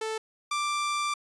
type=tone pair in turn; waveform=sawtooth; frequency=440 / 1177.8 Hz; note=A4 / D6; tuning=0 / +5 cents; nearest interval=octave + perfect fourth; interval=1705 cents; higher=second; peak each=-26 / -23 dBFS; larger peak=second; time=0.01-0.18 / 0.51-1.14 s; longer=second; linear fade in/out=5 ms; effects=resampled to 22050 Hz